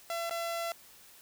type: tone with dropouts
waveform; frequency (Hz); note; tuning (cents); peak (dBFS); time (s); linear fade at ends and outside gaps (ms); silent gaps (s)
sawtooth; 675; E5; +41; -29; 0.1-0.72; 1; 0.296-0.309
effects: white hiss -56 dBFS RMS until 1.21 s